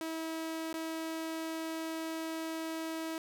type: tone with dropouts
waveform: sawtooth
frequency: 323 Hz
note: E4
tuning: 35 cents flat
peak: -32 dBFS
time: 0.01-3.18 s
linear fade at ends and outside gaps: 1 ms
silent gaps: 0.729-0.74 s
effects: none